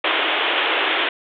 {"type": "band-pass noise", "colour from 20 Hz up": "white", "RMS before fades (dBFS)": -20, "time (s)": [0.04, 1.09], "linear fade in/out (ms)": 5, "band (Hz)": [290, 3500], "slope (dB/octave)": 96, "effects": []}